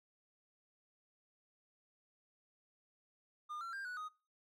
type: tone with pitch steps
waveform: triangle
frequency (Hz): 1211 / 1359 / 1592 / 1474 / 1248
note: D#6 / F6 / G6 / F#6 / D#6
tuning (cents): -47 / -48 / +26 / -7 / +5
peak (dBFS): -40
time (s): 3.49-4.09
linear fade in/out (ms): 20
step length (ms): 120
effects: noise-tail reverb RT60 0.3 s tail -21 dB re dry